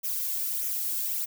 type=noise with flanger; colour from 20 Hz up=violet; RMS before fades=-30 dBFS; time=0.03-1.26 s; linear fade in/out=20 ms; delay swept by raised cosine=0.22 to 1.72 ms; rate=1.6 Hz; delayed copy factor=-0.55; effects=none